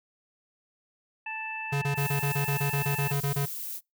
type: harmonic tone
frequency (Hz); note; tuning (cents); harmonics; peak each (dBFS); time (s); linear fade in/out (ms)
880; A5; 0; 1 / 2 / 3; -38 / -40 / -35; 1.26-3.12; 5
type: tone bursts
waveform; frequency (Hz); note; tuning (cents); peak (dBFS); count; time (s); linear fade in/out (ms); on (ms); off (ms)
square; 141.1; C#3; +31; -26; 14; 1.72-3.458; 10; 100; 26
type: noise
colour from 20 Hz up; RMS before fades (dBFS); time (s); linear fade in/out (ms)
violet; -36; 1.95-3.81; 50
effects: noise-tail reverb RT60 0.2 s tail -26 dB re dry